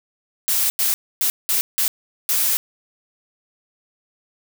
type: noise bursts at uneven times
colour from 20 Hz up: blue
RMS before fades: -19 dBFS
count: 6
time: 0.48-0.7 / 0.79-0.94 / 1.21-1.3 / 1.49-1.61 / 1.78-1.88 / 2.29-2.57 s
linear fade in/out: 0 ms
effects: none